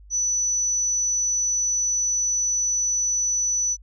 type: tone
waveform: sine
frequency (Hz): 5960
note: F#8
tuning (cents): +12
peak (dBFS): -20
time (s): 0.1-3.77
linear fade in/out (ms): 50
effects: added 50 Hz sine -44 dBFS peak until 3.82 s